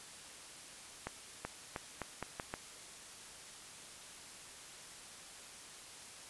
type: accelerating click train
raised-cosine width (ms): 0.5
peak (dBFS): -23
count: 7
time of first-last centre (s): 1.07-2.539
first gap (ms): 380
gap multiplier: 0.82
effects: white hiss -52 dBFS RMS until 6.29 s + resampled to 24000 Hz